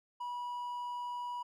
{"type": "tone", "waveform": "triangle", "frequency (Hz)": 974, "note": "B5", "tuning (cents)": -24, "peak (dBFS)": -35, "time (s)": [0.2, 1.43], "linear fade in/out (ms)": 10, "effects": []}